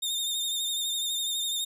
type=tone with vibrato; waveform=sawtooth; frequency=3653 Hz; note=A#7; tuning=36 cents flat; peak=-25 dBFS; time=0.02-1.65 s; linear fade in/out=10 ms; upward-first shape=triangle; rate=12 Hz; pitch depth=49 cents each way; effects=none